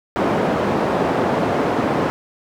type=band-pass noise; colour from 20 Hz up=white; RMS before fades=-19 dBFS; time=0.16-2.1 s; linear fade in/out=0 ms; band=140 to 690 Hz; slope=12 dB/octave; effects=none